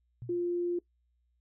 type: tone with exponential decay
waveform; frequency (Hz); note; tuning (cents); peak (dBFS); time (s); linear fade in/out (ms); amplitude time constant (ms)
sine; 121; B2; -35; -37; 0.22-0.51; 0; 63
type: tone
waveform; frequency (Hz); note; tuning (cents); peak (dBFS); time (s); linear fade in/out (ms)
sine; 349.7; F4; +2; -28; 0.29-0.79; 5
effects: noise-tail reverb RT60 0.1 s tail -21 dB re dry + added 60 Hz sine -70 dBFS peak until 1.4 s